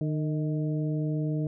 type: harmonic tone with a mistuned harmonic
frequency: 152.2 Hz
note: D#3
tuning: 38 cents flat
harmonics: 1 / 2 / 3 / 4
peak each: -27 / -32 / -39 / -41 dBFS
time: 0.01-1.47 s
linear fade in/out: 2 ms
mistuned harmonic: 4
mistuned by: +54 cents
effects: none